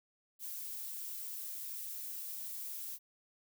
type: noise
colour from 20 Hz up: violet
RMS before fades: -43 dBFS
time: 0.39-2.99 s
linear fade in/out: 50 ms
effects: none